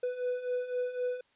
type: beating tone pair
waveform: triangle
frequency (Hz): 493.9 / 497.8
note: B4 / B4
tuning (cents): 0 / +14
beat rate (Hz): 3.9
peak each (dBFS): -35 / -30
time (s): 0.03-1.21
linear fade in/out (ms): 5
effects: white hiss -69 dBFS RMS until 1.35 s + resampled to 8000 Hz